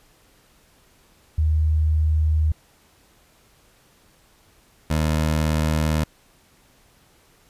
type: tone pair in turn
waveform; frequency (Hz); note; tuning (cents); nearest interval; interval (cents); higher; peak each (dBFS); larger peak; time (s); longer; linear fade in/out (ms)
sine / 20% pulse; 77.78 / 77.78; D#2 / D#2; 0 / 0; unison; 0; neither; -16 / -14; second; 1.38-2.52 / 4.9-6.04; neither; 5
effects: pink hiss -57 dBFS RMS until 7.49 s + resampled to 32000 Hz